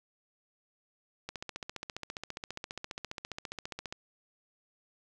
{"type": "click train", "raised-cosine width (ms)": 0.2, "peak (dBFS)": -21, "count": 40, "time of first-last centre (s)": [1.29, 3.925], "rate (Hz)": 14.8, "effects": []}